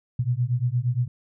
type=beating tone pair; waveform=sine; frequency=118.6 / 127.2 Hz; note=A#2 / C3; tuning=+30 / -48 cents; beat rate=8.6 Hz; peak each=-24 dBFS; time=0.19-1.08 s; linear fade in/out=5 ms; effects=none